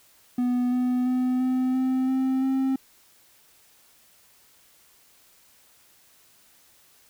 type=tone with pitch steps; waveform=triangle; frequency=246.9 / 249.9 / 253 / 256.1 / 259.2 / 262.3 / 265.5 Hz; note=B3 / B3 / B3 / C4 / C4 / C4 / C4; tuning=0 / +21 / +42 / -37 / -16 / +4 / +25 cents; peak=-19 dBFS; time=0.38-2.76 s; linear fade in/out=5 ms; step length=340 ms; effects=white hiss -58 dBFS RMS until 7.09 s